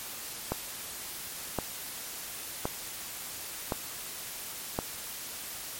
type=click train; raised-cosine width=1 ms; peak=-14 dBFS; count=5; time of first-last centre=0.52-4.789 s; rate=0.937 Hz; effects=white hiss -40 dBFS RMS until 5.79 s + MP3 64 kbps